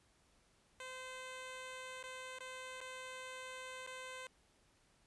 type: tone with dropouts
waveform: 10% pulse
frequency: 515 Hz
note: C5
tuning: 28 cents flat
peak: -38 dBFS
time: 0.8-4.27 s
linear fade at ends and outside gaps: 2 ms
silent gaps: 2.029-2.038 / 2.387-2.405 / 2.806-2.812 / 3.866-3.873 s
effects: pink hiss -72 dBFS RMS until 5.06 s + resampled to 24000 Hz